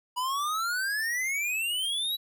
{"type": "exponential sweep", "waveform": "square", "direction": "up", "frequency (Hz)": [974, 3951], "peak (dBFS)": -28, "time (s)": [0.16, 2.17], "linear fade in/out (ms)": 20, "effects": []}